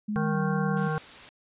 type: tone with pitch glide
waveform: sine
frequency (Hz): 210.3 to 193.96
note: G#3 to G3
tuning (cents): +22 to -18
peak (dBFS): -27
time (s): 0.08-0.88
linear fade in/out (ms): 10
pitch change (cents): -140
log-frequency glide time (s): 0.3-0.37
type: harmonic tone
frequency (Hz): 155.56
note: D#3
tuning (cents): 0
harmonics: 1 / 3 / 5 / 7 / 9 / 10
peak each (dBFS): -28 / -33 / -35 / -36 / -38 / -38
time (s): 0.16-0.98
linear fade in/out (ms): 0
type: noise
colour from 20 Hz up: white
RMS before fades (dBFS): -45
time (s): 0.77-1.29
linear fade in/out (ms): 0
effects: resampled to 8000 Hz